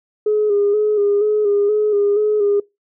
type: tone with vibrato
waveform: sine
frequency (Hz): 415.3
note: G#4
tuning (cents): 0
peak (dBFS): -12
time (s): 0.26-2.6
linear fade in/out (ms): 5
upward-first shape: square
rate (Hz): 2.1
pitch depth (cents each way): 35
effects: noise-tail reverb RT60 0.2 s tail -23 dB re dry + tanh soft clip ceiling -8 dBFS